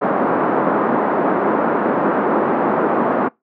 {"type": "band-pass noise", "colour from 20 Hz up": "pink", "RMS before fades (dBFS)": -17, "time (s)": [0.01, 3.29], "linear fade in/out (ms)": 20, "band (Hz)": [220, 1300], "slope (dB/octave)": 24, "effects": ["noise-tail reverb RT60 0.2 s tail -24 dB re dry"]}